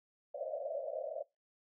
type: band-pass noise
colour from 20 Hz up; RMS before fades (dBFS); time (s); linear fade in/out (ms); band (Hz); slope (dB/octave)
pink; -40; 0.34-1.23; 10; 530 to 660; 96
effects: noise-tail reverb RT60 0.2 s tail -20 dB re dry